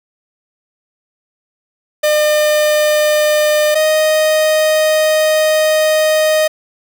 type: tone pair in turn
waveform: 45% pulse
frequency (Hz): 604 / 621.7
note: D5 / D#5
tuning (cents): +48 / -2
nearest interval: minor second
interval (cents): 50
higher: second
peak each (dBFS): -10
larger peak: neither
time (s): 2.03-3.75 / 3.75-6.48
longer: second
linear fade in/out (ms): 10
effects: 7-bit